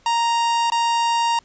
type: tone with dropouts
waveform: 45% pulse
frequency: 932.3 Hz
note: A#5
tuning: in tune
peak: -17 dBFS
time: 0.06-1.39 s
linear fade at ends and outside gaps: 2 ms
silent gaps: 0.701-0.72 s
effects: pink hiss -56 dBFS RMS until 1.44 s + resampled to 16000 Hz